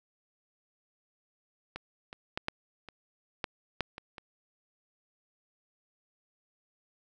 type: clicks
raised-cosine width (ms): 0.3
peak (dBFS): -22 / -27 / -16 / -14 / -29 / -15 / -13 / -25 / -27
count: 9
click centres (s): 1.76 / 2.129 / 2.375 / 2.484 / 2.887 / 3.442 / 3.807 / 3.981 / 4.182
effects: none